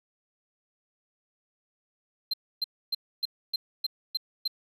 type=tone bursts; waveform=triangle; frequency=4134 Hz; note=C8; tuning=22 cents flat; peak=-24 dBFS; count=8; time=2.31-4.478 s; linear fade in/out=5 ms; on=26 ms; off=280 ms; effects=none